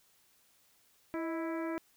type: harmonic tone with a mistuned harmonic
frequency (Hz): 329.6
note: E4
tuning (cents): 0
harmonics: 1 / 2 / 3 / 4 / 5 / 6 / 7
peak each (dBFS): -35 / -41 / -45 / -47 / -49 / -51 / -52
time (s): 1.14-1.78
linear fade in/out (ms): 0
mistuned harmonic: 2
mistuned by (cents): -59
effects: white hiss -68 dBFS RMS until 1.96 s